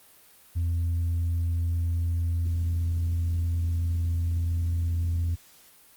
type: tone with tanh clipping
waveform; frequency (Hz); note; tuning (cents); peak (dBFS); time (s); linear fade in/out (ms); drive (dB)
sine; 84.7; E2; +48; -24; 0.55-5.36; 20; 1
effects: white hiss -55 dBFS RMS until 5.96 s + Opus 32 kbps